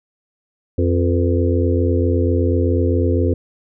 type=harmonic tone with a mistuned harmonic; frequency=87.9 Hz; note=F2; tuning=12 cents sharp; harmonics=1 / 3 / 4 / 5 / 6; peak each=-16 / -21 / -22 / -23 / -24 dBFS; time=0.78-3.34 s; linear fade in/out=5 ms; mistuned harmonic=6; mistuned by=-79 cents; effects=none